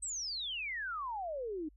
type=exponential sweep; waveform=sine; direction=down; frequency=8372 to 293.7 Hz; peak=-36 dBFS; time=0.02-1.69 s; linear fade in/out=10 ms; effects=added 50 Hz sine -59 dBFS peak until 1.76 s

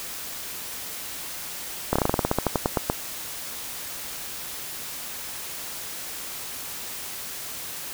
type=slowing click train; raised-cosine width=1 ms; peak=-6 dBFS; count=16; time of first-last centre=1.93-2.899 s; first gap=26 ms; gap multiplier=1.12; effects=white hiss -35 dBFS RMS until 7.93 s

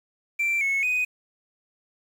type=tone with pitch steps; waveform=triangle; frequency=2349 / 2195 / 2496 Hz; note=D7 / C#7 / D#7; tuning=0 / -18 / +5 cents; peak=-19 dBFS; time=0.39-1.05 s; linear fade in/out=10 ms; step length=220 ms; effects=tanh soft clip ceiling -16 dBFS + 8-bit

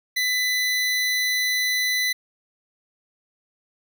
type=tone; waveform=25% pulse; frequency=2000 Hz; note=B6; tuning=21 cents sharp; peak=-17 dBFS; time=0.16-2.13 s; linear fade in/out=10 ms; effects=none

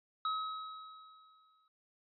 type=tone with exponential decay; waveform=square; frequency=1278 Hz; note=D#6; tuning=46 cents sharp; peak=-32 dBFS; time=0.25-1.68 s; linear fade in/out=2 ms; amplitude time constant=310 ms; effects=resampled to 11025 Hz

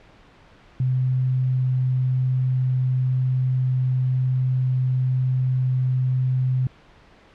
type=tone; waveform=sine; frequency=128.5 Hz; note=C3; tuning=31 cents flat; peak=-18 dBFS; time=0.8-6.67 s; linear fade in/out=2 ms; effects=pink hiss -51 dBFS RMS until 7.34 s + low-pass 3000 Hz 12 dB/octave

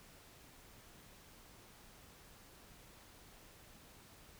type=silence; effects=pink hiss -60 dBFS RMS until 4.39 s

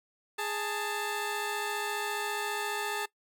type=tone pair together; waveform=15% pulse; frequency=415.3 / 885.3 Hz; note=G#4 / A5; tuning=0 / +10 cents; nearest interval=octave + minor second; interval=1310 cents; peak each=-28 dBFS; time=0.38-3.06 s; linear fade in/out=10 ms; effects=noise-tail reverb RT60 0.1 s tail -20 dB re dry

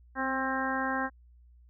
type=harmonic tone with a mistuned harmonic; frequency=264.9 Hz; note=C4; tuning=22 cents sharp; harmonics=1 / 2 / 3 / 4 / 5 / 6 / 7; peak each=-34 / -38 / -35 / -35 / -39 / -34 / -39 dBFS; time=0.15-1.1 s; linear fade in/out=50 ms; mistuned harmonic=1; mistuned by=-17 cents; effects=added 60 Hz sine -54 dBFS peak until 1.69 s

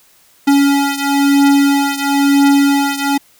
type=beating tone pair; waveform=square; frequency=280.1 / 281.1 Hz; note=C#4 / C#4; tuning=+18 / +24 cents; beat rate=1 Hz; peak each=-12 / -15 dBFS; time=0.47-3.18 s; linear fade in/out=10 ms; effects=white hiss -50 dBFS RMS until 3.39 s

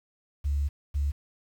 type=tone pair in turn; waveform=sine; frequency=71.5 / 71.5 Hz; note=D2 / D2; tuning=-46 / -46 cents; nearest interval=unison; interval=0 cents; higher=neither; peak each=-23 dBFS; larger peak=neither; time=0.44-0.69 / 0.94-1.12 s; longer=first; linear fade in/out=20 ms; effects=tanh soft clip ceiling -19 dBFS + 9-bit

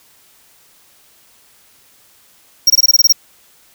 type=tone bursts; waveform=square; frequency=5588 Hz; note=F8; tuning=in tune; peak=-6 dBFS; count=9; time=2.67-3.125 s; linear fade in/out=5 ms; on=31 ms; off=22 ms; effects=white hiss -50 dBFS RMS until 3.74 s

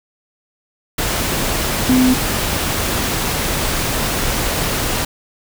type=tone in noise; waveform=sine; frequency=255.3 Hz; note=C4; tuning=42 cents flat; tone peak=-10 dBFS; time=1.89-2.14 s; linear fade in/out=5 ms; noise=pink; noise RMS=-19 dBFS; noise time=0.98-5.05 s; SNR=+6 dB; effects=none

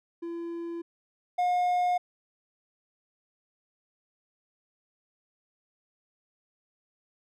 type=tone pair in turn; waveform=triangle; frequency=338.4 / 717 Hz; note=E4 / F5; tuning=+45 / +45 cents; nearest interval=octave + minor second; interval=1300 cents; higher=second; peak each=-31 / -21 dBFS; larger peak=second; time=0.22-0.82 / 1.38-1.98 s; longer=neither; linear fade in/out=10 ms; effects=none

